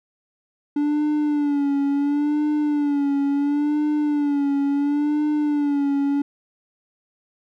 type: tone with vibrato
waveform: triangle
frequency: 290 Hz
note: D4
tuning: 22 cents flat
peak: -16 dBFS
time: 0.76-6.22 s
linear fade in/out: 5 ms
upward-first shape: sine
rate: 0.72 Hz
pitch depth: 59 cents each way
effects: none